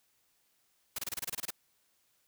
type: noise bursts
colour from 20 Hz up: white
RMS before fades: -36 dBFS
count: 11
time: 0.96-1.506 s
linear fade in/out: 5 ms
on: 26 ms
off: 26 ms
effects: white hiss -73 dBFS RMS until 2.27 s